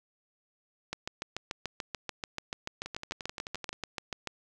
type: two click trains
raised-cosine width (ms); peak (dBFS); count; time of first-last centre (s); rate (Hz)
0.2; -21 / -17; 11 / 24; 2.86-3.73 / 0.93-4.273; 11.5 / 6.88
effects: none